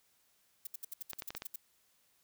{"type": "noise bursts", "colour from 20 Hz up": "violet", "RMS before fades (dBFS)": -41, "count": 11, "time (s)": [0.65, 1.56], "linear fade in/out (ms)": 5, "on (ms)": 20, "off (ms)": 69}
{"type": "clicks", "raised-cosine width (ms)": 0.2, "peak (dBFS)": -24, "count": 5, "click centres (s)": [1.133, 1.222, 1.305, 1.35, 1.421]}
{"effects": ["white hiss -72 dBFS RMS until 2.23 s"]}